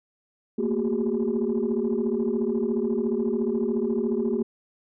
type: tone cluster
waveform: sine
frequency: 222.6 / 236.7 / 371.5 / 408.5 Hz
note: A3 / A#3 / F#4 / G#4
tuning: +20 / +27 / +7 / -29 cents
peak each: -27 dBFS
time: 0.58-4.43 s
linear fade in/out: 10 ms
effects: tanh soft clip ceiling -16 dBFS